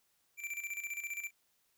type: tone with tremolo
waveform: square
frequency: 2349 Hz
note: D7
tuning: in tune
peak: -37 dBFS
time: 0.37-1.31 s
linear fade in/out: 50 ms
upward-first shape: square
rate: 15 Hz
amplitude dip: 65%
effects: white hiss -75 dBFS RMS until 1.77 s